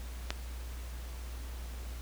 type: click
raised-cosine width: 0.2 ms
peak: -15 dBFS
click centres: 0.305 s
effects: added 60 Hz sine -39 dBFS peak until 2.01 s + pink hiss -51 dBFS RMS until 2.01 s